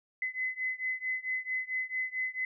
sine beating tone pair, 2028 / 2032.5 Hz, B6 / B6, +45 / +49 cents, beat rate 4.5 Hz, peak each -34 / -35 dBFS, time 0.22-2.45 s, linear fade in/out 2 ms, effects none

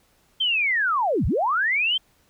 sine linear two-way sweep, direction down then up, 3189 to 43.65 to 3189 Hz, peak -19 dBFS, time 0.4-1.98 s, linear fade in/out 10 ms, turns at 1.26 s, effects pink hiss -62 dBFS RMS until 2.29 s

